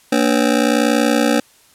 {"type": "ring-modulated tone", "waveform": "25% pulse", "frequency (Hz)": 261.6, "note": "C4", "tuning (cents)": 0, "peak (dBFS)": -6, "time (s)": [0.12, 1.4], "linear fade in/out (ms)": 5, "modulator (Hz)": 30.4, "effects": ["white hiss -51 dBFS RMS until 1.74 s", "low-pass 12000 Hz 12 dB/octave"]}